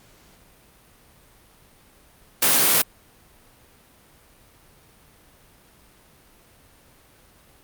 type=high-pass noise; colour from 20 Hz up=white; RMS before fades=-17 dBFS; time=2.42-2.82 s; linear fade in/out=5 ms; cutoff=110 Hz; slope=96 dB/octave; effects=pink hiss -54 dBFS RMS until 7.63 s + Opus 48 kbps